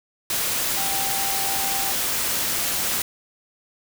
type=tone in noise; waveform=sine; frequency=784 Hz; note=G5; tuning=in tune; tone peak=-30 dBFS; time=0.77-1.92 s; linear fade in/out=2 ms; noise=white; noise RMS=-24 dBFS; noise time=0.3-3.02 s; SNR=-9 dB; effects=none